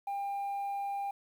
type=tone; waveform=sine; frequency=799 Hz; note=G5; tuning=33 cents sharp; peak=-30 dBFS; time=0.07-1.11 s; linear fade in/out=5 ms; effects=tanh soft clip ceiling -32 dBFS + 10-bit